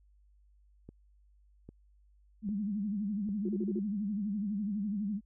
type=click train; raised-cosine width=3 ms; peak=-34 dBFS; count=4; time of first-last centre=0.89-3.29 s; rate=1.25 Hz
type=tone with vibrato; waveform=sine; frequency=205 Hz; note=G#3; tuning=22 cents flat; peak=-31 dBFS; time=2.42-5.21 s; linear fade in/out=50 ms; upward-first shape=sine; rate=12 Hz; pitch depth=110 cents each way
type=tone bursts; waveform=sine; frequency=355 Hz; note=F4; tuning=28 cents sharp; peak=-33 dBFS; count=5; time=3.45-3.793 s; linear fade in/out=5 ms; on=39 ms; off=37 ms
effects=added 50 Hz sine -61 dBFS peak until 5.25 s

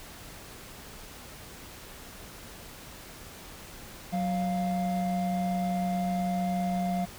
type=tone pair together; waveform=triangle; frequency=185.01 / 698.5 Hz; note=F#3 / F5; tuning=0 / 0 cents; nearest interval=octave + major seventh; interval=2300 cents; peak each=-26 / -29 dBFS; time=4.12-7.06 s; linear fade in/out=20 ms; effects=pink hiss -46 dBFS RMS until 7.18 s

